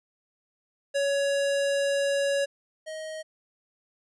square tone pair in turn, 560 / 629.1 Hz, C#5 / D#5, +18 / +19 cents, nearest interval major second, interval 201 cents, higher second, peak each -24 / -35 dBFS, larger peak first, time 0.94-2.46 / 2.86-3.23 s, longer first, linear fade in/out 20 ms, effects resampled to 24000 Hz

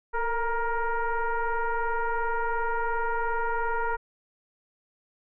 sine tone with frequency modulation, 477.4 Hz, A#4, 41 cents sharp, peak -24 dBFS, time 0.13-3.97 s, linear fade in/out 20 ms, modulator 466 Hz, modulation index 2.2, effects none

